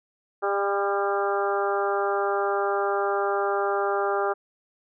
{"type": "harmonic tone with a mistuned harmonic", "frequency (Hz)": 200, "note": "G3", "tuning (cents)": 35, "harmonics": [2, 3, 4, 5, 6, 7, 8], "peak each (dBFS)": [-26, -30, -28, -37, -30, -32, -39], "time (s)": [0.42, 4.34], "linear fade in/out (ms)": 20, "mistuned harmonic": 7, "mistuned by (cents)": -21, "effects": []}